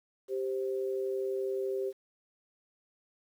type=tone pair together; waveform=sine; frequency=392 / 523.8 Hz; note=G4 / C5; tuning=0 / +2 cents; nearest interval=perfect fourth; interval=502 cents; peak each=-31 / -37 dBFS; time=0.28-1.93 s; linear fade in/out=50 ms; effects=10-bit